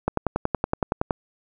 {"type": "click train", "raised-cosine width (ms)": 1, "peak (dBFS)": -7, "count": 12, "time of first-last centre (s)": [0.08, 1.108], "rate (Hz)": 10.7, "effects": []}